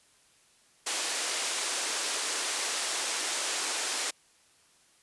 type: band-pass noise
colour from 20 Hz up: white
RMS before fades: -32 dBFS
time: 0.86-4.11 s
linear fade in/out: 10 ms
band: 330 to 9200 Hz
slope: 24 dB/octave
effects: white hiss -63 dBFS RMS until 5.02 s + resampled to 24000 Hz